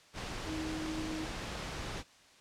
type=tone in noise; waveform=sine; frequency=314.9 Hz; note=D#4; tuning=21 cents sharp; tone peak=-37 dBFS; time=0.45-1.28 s; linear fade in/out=50 ms; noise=pink; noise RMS=-40 dBFS; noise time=0.13-2.04 s; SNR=0 dB; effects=white hiss -60 dBFS RMS until 2.4 s + low-pass 6000 Hz 12 dB/octave